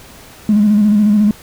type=tone with vibrato; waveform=triangle; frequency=209.1 Hz; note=G#3; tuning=12 cents sharp; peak=-4 dBFS; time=0.49-1.31 s; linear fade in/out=2 ms; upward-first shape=square; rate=14 Hz; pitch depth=41 cents each way; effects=tanh soft clip ceiling -5 dBFS + pink hiss -39 dBFS RMS until 1.42 s